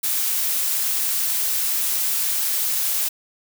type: noise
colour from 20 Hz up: blue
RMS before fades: -22 dBFS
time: 0.03-3.09 s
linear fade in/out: 10 ms
effects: none